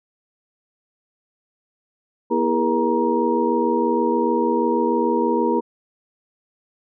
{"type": "tone cluster", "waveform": "sine", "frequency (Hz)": [240.2, 328.1, 410.9, 477.3, 942], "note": ["B3", "E4", "G#4", "A#4", "A#5"], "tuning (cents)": [-48, -8, -18, 41, 18], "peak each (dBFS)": -23, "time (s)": [2.3, 5.61], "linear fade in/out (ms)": 20, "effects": []}